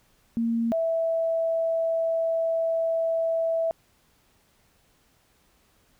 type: tone pair in turn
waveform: sine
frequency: 230.6 / 657.2 Hz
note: A#3 / E5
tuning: -19 / -5 cents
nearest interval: octave + tritone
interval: 1814 cents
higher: second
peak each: -22 dBFS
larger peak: neither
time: 0.37-0.72 / 0.72-3.71 s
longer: second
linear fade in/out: 0 ms
effects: pink hiss -64 dBFS RMS until 5.99 s